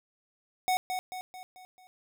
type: tone with echo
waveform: square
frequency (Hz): 740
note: F#5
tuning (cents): 0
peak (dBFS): -25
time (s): 0.68-0.77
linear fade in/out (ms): 0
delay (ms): 220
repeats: 5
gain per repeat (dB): -6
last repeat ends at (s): 1.87
effects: none